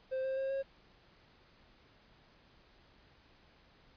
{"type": "tone with pitch steps", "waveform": "triangle", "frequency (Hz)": [523.3, 529.7, 536.2, 542.7], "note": ["C5", "C5", "C5", "C#5"], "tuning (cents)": [0, 21, 42, -37], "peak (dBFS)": -31, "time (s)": [0.11, 0.63], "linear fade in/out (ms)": 20, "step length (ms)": 130, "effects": ["pink hiss -64 dBFS RMS until 3.96 s", "resampled to 11025 Hz"]}